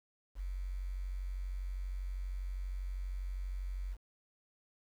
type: tone with quantisation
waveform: sine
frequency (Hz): 46.25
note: F#1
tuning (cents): 0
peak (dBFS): -36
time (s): 0.35-3.97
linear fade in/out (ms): 50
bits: 10
effects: none